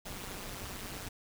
pink noise with amplitude modulation, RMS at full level -39 dBFS, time 0.05-1.09 s, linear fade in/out 10 ms, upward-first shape sine, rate 192 Hz, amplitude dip 80%, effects none

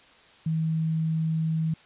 sine tone, 160.3 Hz, E3, 48 cents flat, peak -23 dBFS, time 0.46-1.74 s, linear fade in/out 5 ms, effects white hiss -54 dBFS RMS until 1.85 s + resampled to 8000 Hz

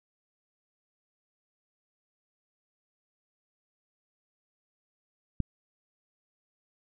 click, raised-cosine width 5 ms, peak -15 dBFS, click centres 5.403 s, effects none

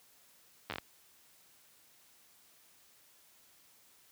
slowing click train, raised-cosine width 0.3 ms, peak -21 dBFS, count 6, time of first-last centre 0.7-0.784 s, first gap 10 ms, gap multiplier 1.26, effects white hiss -64 dBFS RMS until 4.11 s + high-pass 60 Hz 12 dB/octave

